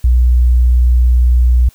sine tone with vibrato, 61.1 Hz, B1, 18 cents flat, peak -6 dBFS, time 0.04-1.69 s, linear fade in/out 5 ms, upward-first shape triangle, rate 18 Hz, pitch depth 9 cents each way, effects white hiss -48 dBFS RMS until 1.74 s

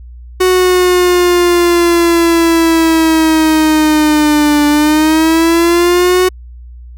45% pulse linear two-way sweep, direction down then up, 370 to 293.4 to 370 Hz, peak -7 dBFS, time 0.4-6.29 s, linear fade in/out 10 ms, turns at 4.67 s, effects added 60 Hz sine -29 dBFS peak until 6.97 s

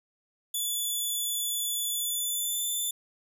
5% pulse tone with pitch glide, 3456 to 3527 Hz, A7 to A7, -32 to +3 cents, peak -21 dBFS, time 0.54-2.91 s, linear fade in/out 5 ms, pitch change +35 cents, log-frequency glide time 1.89-2.68 s, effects none

